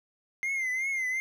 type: tone with vibrato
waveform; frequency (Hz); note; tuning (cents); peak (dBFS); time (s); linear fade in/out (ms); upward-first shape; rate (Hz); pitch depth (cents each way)
triangle; 2093; C7; 0; -26; 0.43-1.2; 0; triangle; 2.7; 89
effects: none